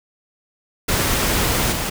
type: noise with level steps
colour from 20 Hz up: pink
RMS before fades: -19 / -23 dBFS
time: 0.88-1.9 s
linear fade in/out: 10 ms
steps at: 1.72 s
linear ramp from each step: 5 ms
effects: none